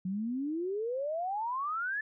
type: exponential sweep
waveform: sine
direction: up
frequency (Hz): 180 to 1760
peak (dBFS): -31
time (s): 0.05-2.01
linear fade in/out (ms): 5
effects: none